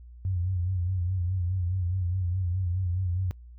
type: tone with vibrato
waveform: sine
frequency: 90.8 Hz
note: F#2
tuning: 32 cents flat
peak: -25 dBFS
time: 0.25-3.31 s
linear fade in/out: 0 ms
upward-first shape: sine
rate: 4.8 Hz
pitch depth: 79 cents each way
effects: noise-tail reverb RT60 0.1 s tail -24 dB re dry + added 60 Hz sine -44 dBFS peak until 3.58 s